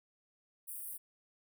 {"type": "high-pass noise", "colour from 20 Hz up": "pink", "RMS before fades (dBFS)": -44, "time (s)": [0.67, 0.98], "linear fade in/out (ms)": 20, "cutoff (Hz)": 8800, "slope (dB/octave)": 96, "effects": []}